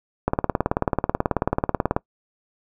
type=click train; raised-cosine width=1 ms; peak=-5 dBFS; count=32; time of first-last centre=0.28-1.965 s; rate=18.4 Hz; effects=noise-tail reverb RT60 0.1 s tail -23 dB re dry